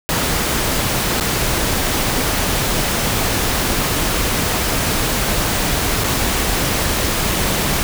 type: noise with dropouts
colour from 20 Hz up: pink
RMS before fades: -18 dBFS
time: 0.09-7.83 s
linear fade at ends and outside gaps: 0 ms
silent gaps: 1.2-1.209 / 6.037-6.042 s
effects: none